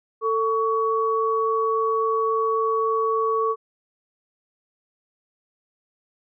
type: tone pair together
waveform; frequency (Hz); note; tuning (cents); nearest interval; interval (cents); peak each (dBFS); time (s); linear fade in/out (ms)
sine; 446.1 / 1124.1; A4 / C#6; +24 / +24; octave + major third; 1600; -22; 0.21-3.56; 50
effects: none